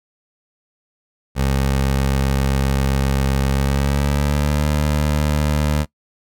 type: tone with pitch glide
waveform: 20% pulse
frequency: 67.6 to 74.57 Hz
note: C#2 to D2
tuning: -43 to +27 cents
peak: -11 dBFS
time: 1.35-5.86 s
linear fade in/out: 50 ms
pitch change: +170 cents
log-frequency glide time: 3.49-4.67 s
effects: noise-tail reverb RT60 0.1 s tail -21 dB re dry